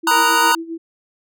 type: tone with tremolo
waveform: sine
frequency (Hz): 329.9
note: E4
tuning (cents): +1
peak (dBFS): -23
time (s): 0.03-0.78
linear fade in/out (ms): 10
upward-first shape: sine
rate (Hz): 7.5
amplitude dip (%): 75
type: chord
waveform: square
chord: B major seventh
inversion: third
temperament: equal with one note detuned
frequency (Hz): 928.6 / 987.8 / 1244.5 / 1480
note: A#5 / B5 / D#6 / F#6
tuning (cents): -7 / 0 / 0 / 0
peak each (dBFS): -17 / -21 / -21 / -19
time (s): 0.07-0.55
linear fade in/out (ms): 2
type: harmonic tone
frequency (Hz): 465.8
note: A#4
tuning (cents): -1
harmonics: 1 / 2 / 3 / 4 / 5 / 6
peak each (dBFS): -26 / -29 / -31 / -32 / -33 / -34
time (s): 0.11-0.52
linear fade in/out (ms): 2
effects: none